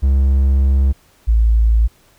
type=tone pair in turn; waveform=triangle / sine; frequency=67.7 / 55.77 Hz; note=C#2 / A1; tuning=-40 / +24 cents; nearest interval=minor third; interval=336 cents; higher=first; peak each=-8 / -9 dBFS; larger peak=first; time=0.02-0.93 / 1.27-1.88 s; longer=first; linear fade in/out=20 ms; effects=pink hiss -53 dBFS RMS until 2.18 s